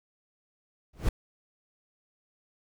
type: noise with exponential growth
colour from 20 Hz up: brown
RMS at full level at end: -21 dBFS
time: 0.93-1.09 s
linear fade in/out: 5 ms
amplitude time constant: 34 ms
effects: none